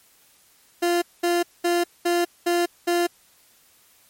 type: tone bursts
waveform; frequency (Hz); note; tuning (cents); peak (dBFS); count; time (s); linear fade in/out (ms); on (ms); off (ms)
30% pulse; 347.3; F4; -10; -16; 6; 0.82-3.07; 10; 200; 210
effects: white hiss -57 dBFS RMS until 4.09 s + MP3 64 kbps